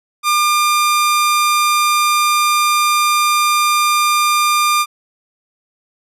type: tone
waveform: sawtooth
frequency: 1200 Hz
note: D6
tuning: 37 cents sharp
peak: -8 dBFS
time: 0.23-4.86 s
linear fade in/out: 50 ms
effects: resampled to 32000 Hz